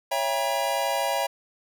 square chord, C# diminished seventh, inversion none, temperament just, 554.4 / 665.2 / 798.3 / 957.9 Hz, C#5 / E5 / G5 / Bb5, 0 / +16 / +31 / +47 cents, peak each -30 dBFS, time 0.11-1.27 s, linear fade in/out 10 ms, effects none

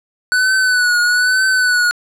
square tone with vibrato, 1487 Hz, F#6, 8 cents sharp, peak -12 dBFS, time 0.32-1.91 s, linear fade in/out 0 ms, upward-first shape triangle, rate 1.1 Hz, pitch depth 57 cents each way, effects low-pass 10000 Hz 12 dB/octave

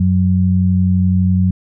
sine tone pair together, 92.5 / 184.47 Hz, F#2 / F#3, 0 / -5 cents, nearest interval octave, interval 1195 cents, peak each -13 dBFS, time 0-1.51 s, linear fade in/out 5 ms, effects none

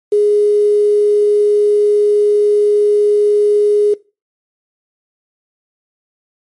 sine tone with quantisation, 415.3 Hz, G#4, in tune, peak -8 dBFS, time 0.12-3.94 s, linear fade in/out 5 ms, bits 6, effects noise-tail reverb RT60 0.3 s tail -21 dB re dry + MP3 48 kbps

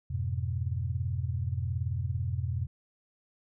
sine chord, F diminished, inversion none, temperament just, 87.31 / 104.77 / 125.72 Hz, F2 / Ab2 / Cb3, 0 / +16 / +31 cents, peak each -32 / -35 / -33 dBFS, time 0.1-2.67 s, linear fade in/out 10 ms, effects none

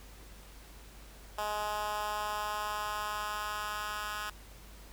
10% pulse tone with high-pass filter sweep, 209.9 Hz, G#3, 19 cents sharp, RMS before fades -36 dBFS, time 1.38-4.3 s, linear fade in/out 5 ms, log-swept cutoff 750 to 1400 Hz, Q 1.8, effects added 50 Hz sine -51 dBFS peak until 4.92 s + pink hiss -55 dBFS RMS until 4.92 s

